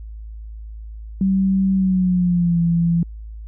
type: tone with pitch glide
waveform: sine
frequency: 192 to 169.09 Hz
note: G3 to E3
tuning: -36 to +44 cents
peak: -14 dBFS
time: 1.21-3.03 s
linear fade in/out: 2 ms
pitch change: -220 cents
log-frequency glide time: 1.73-2.6 s
effects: added 54 Hz sine -31 dBFS peak until 3.47 s